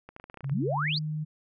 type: clicks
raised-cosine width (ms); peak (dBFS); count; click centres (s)
0.5; -29; 10; 0.09 / 0.164 / 0.199 / 0.241 / 0.299 / 0.343 / 0.373 / 0.407 / 0.444 / 0.496
type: tone with pitch glide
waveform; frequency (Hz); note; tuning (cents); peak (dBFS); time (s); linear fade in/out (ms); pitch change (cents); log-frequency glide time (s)
sine; 137.6 to 153.56; C#3 to D#3; -12 to -22; -29; 0.43-1.25; 20; +190; 0.67-0.89
type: exponential sweep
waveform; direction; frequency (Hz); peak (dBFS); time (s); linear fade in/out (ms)
sine; up; 130.81 to 4978; -27; 0.51-0.99; 10
effects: none